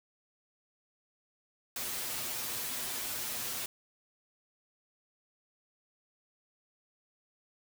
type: noise with comb filter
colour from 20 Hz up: white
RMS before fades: -37 dBFS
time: 1.76-3.66 s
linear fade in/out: 2 ms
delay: 8.1 ms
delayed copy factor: +1
effects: none